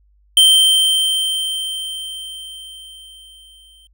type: tone with exponential decay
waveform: square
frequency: 3123 Hz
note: G7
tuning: 7 cents flat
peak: -7 dBFS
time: 0.37-3.87 s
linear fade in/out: 2 ms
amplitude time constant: 760 ms
effects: added 50 Hz sine -52 dBFS peak until 3.93 s